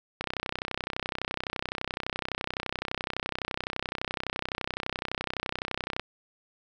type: click train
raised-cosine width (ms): 0.3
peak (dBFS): -14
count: 185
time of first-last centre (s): 0.21-5.996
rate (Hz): 31.8
effects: none